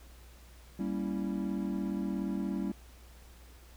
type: chord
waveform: triangle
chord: G diminished seventh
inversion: none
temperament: equal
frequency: 196 / 233.1 / 277.2 / 329.6 Hz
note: G3 / Bb3 / Db4 / Fb4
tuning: 0 / 0 / 0 / 0 cents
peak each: -32 / -37 / -36 / -37 dBFS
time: 0.79-2.72 s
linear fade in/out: 5 ms
effects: added 60 Hz sine -52 dBFS peak until 3.76 s + pink hiss -59 dBFS RMS until 3.76 s